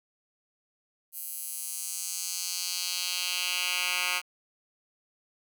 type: tone with high-pass filter sweep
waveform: 10% pulse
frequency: 180 Hz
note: F#3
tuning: 47 cents flat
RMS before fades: -32 dBFS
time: 1.12-4.22 s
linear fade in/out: 50 ms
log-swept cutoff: 12000 to 1900 Hz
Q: 1.6
effects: none